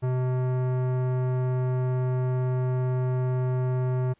sine tone with tanh clipping, 127.3 Hz, C3, 47 cents flat, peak -25 dBFS, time 0.02-4.14 s, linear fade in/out 20 ms, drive 17 dB, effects pink hiss -68 dBFS RMS until 4.19 s + resampled to 8000 Hz

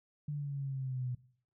sine exponential sweep, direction down, 148.5 to 123.47 Hz, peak -34 dBFS, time 0.28-1.15 s, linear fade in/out 5 ms, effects noise-tail reverb RT60 0.5 s tail -18 dB re dry

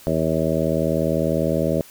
harmonic tone, 80 Hz, D#2, 49 cents sharp, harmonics 1 / 2 / 3 / 4 / 5 / 6 / 7 / 8, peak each -31 / -24 / -26 / -27 / -28 / -28 / -24 / -27 dBFS, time 0.07-1.81 s, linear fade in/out 0 ms, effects white hiss -46 dBFS RMS until 1.9 s

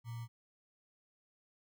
sine tone with sample-and-hold, 116.54 Hz, A#2, in tune, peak -40 dBFS, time 0.04-0.28 s, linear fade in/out 50 ms, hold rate 1050 Hz, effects none

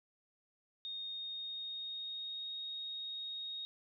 sine tone with pitch glide, 3700 to 3739 Hz, A#7 to A#7, -14 to +4 cents, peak -40 dBFS, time 0.85-3.65 s, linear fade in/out 0 ms, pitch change +18 cents, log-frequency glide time 1.08-2.53 s, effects none

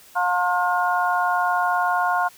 sine tone cluster, 713 / 900 / 1068 / 1428 Hz, F5 / A5 / C6 / F6, +36 / +39 / +35 / +38 cents, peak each -22 / -26 / -24 / -24 dBFS, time 0.15-2.29 s, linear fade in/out 20 ms, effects white hiss -49 dBFS RMS until 2.37 s

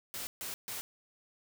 white noise bursts, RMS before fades -40 dBFS, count 3, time 0.14-0.81 s, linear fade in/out 0 ms, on 130 ms, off 140 ms, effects none

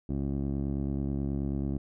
15% pulse tone with low-pass filter, 69.3 Hz, C#2, in tune, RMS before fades -31 dBFS, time 0.09-1.78 s, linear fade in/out 5 ms, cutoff 360 Hz, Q 1.5, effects none

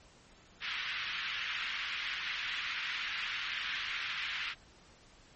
white band-pass noise, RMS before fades -38 dBFS, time 0.6-4.55 s, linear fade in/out 50 ms, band 1400 to 3200 Hz, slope 24 dB/octave, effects pink hiss -60 dBFS RMS until 5.35 s + MP3 32 kbps

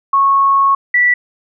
sine tone pair in turn, 1100 / 1960 Hz, C#6 / B6, -14 / -14 cents, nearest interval minor seventh, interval 1000 cents, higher second, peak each -8 dBFS, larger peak neither, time 0.13-0.75 / 0.94-1.14 s, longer first, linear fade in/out 5 ms, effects none

